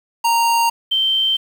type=tone pair in turn; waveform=square / sine; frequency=928 / 3121 Hz; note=A#5 / G7; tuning=-8 / -8 cents; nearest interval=octave + major sixth; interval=2100 cents; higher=second; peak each=-14 dBFS; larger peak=neither; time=0.24-0.7 / 0.91-1.37 s; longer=neither; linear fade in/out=10 ms; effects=7-bit